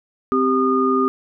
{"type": "tone cluster", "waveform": "sine", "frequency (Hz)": [260.1, 392.2, 1222], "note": ["C4", "G4", "D#6"], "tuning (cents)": [-10, 1, -32], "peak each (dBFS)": -19, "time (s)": [0.32, 1.08], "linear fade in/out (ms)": 0, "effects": []}